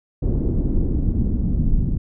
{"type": "noise with low-pass filter sweep", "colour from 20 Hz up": "brown", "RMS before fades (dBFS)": -19, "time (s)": [0.22, 1.98], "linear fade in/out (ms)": 10, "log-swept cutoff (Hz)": [350, 210], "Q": 1.8, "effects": []}